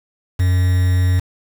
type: tone with quantisation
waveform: triangle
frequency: 90.9 Hz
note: F#2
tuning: 30 cents flat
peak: -10 dBFS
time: 0.39-1.2 s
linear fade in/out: 10 ms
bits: 5
effects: none